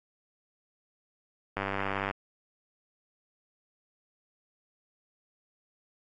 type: click train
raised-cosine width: 0.5 ms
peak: -16 dBFS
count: 54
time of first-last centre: 1.57-2.11 s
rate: 98.1 Hz
effects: AAC 32 kbps